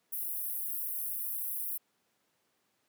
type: high-pass noise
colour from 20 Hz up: pink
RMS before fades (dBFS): -36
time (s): 0.12-1.78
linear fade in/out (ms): 10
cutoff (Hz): 11000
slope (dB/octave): 48
effects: pink hiss -75 dBFS RMS until 2.88 s + high-pass 200 Hz 12 dB/octave